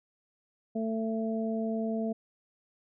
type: harmonic tone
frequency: 222.7 Hz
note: A3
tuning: 21 cents sharp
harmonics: 1 / 2 / 3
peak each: -30 / -36 / -36 dBFS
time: 0.75-2.13 s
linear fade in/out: 10 ms
effects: none